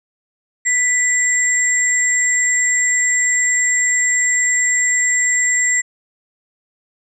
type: tone pair together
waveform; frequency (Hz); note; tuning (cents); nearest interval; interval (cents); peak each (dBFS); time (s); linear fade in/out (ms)
sine; 1975.5 / 7479; B6 / A#8; 0 / +5; octave + major seventh; 2305; -16; 0.65-5.82; 20
effects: none

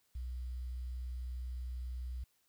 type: tone with quantisation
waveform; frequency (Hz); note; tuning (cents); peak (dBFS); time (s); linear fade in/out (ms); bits
sine; 62.1; B1; +10; -38; 0.15-2.24; 5; 11
effects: white hiss -75 dBFS RMS until 2.48 s

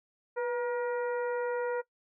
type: harmonic tone with a mistuned harmonic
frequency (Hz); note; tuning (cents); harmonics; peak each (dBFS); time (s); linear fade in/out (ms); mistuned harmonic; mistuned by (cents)
475.7; A#4; +35; 1 / 2 / 3 / 4 / 5; -30 / -37 / -40 / -46 / -54; 0.36-1.82; 20; 1; +49
effects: noise-tail reverb RT60 0.1 s tail -21 dB re dry

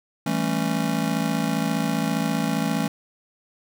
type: chord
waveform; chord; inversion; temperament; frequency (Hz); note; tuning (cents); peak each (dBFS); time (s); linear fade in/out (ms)
square; A dominant seventh; second; just; 165 / 198 / 220 / 275; E3 / G3 / A3 / C#4; +2 / +18 / 0 / -14; -28 / -31 / -27 / -28; 0.26-2.88; 5
effects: none

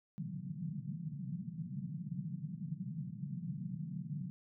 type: band-pass noise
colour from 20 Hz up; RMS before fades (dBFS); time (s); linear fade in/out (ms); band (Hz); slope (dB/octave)
pink; -42; 0.18-4.3; 0; 140 to 190; 48
effects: none

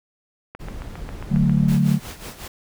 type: click train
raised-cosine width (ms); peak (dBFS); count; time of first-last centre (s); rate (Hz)
0.5; -20; 8; 0.55-1.496; 7.4
type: noise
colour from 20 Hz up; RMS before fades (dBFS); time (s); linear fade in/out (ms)
brown; -32; 0.59-1.79; 20
type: chord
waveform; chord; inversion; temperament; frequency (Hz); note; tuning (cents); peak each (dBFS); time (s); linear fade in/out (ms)
sine; D major; none; equal; 146.83 / 185 / 220; D3 / F#3 / A3; 0 / 0 / 0; -18 / -19 / -21; 1.29-2; 50
type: noise with tremolo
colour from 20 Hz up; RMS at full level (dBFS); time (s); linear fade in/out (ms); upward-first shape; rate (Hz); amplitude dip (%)
pink; -34; 1.68-2.48; 5; sine; 5.5; 70
effects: none

